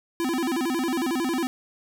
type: tone with vibrato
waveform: square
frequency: 293.7 Hz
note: D4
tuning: in tune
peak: -24 dBFS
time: 0.2-1.47 s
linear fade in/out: 0 ms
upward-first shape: square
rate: 11 Hz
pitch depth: 240 cents each way
effects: none